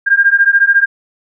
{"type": "beating tone pair", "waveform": "sine", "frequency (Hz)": [1600, 1614], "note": ["G6", "G#6"], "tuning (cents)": [35, -50], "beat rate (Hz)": 14, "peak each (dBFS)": -10, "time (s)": [0.06, 0.86], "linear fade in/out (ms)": 20, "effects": []}